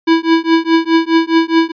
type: tone with tremolo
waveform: square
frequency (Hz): 328.2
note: E4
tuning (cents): -8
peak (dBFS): -6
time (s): 0.07-1.72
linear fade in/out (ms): 10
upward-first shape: triangle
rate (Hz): 4.8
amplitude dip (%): 100
effects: resampled to 11025 Hz